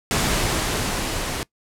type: noise with level ramp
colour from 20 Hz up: pink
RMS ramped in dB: -20 to -27 dBFS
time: 0.11-1.43 s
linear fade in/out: 0 ms
effects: noise-tail reverb RT60 0.1 s tail -22 dB re dry + low-pass 11000 Hz 12 dB/octave